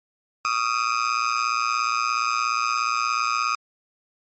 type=tone with amplitude modulation; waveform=35% pulse; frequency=1244.5 Hz; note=D#6; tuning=in tune; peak=-15 dBFS; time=0.45-3.55 s; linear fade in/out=0 ms; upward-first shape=sine; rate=117 Hz; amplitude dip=100%; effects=MP3 32 kbps